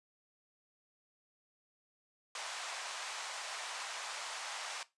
pink band-pass noise, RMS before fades -43 dBFS, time 2.35-4.83 s, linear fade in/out 2 ms, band 730 to 8300 Hz, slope 24 dB/octave, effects noise-tail reverb RT60 0.2 s tail -17 dB re dry + resampled to 24000 Hz

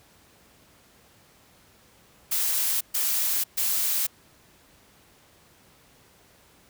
blue noise bursts, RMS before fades -25 dBFS, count 3, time 2.31-4.07 s, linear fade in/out 10 ms, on 500 ms, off 130 ms, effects pink hiss -57 dBFS RMS until 6.69 s + high-pass 60 Hz 12 dB/octave

